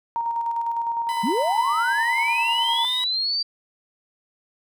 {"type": "tone with tremolo", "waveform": "sine", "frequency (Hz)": 930, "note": "A#5", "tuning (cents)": -4, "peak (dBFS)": -21, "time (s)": [0.16, 2.85], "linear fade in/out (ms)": 0, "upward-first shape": "square", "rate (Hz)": 9.9, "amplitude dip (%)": 35}
{"type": "tone", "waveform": "15% pulse", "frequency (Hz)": 1001, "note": "B5", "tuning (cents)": 23, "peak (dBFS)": -24, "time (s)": [1.09, 3.04], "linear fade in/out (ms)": 0}
{"type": "linear sweep", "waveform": "sine", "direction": "up", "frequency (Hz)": [180, 4699], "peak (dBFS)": -21, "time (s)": [1.23, 3.43], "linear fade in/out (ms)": 10}
{"effects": []}